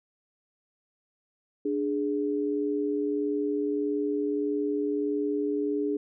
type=tone pair together; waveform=sine; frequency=293.7 / 415.3 Hz; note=D4 / G#4; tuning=0 / 0 cents; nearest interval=tritone; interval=600 cents; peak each=-28 dBFS; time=1.65-5.97 s; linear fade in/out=5 ms; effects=none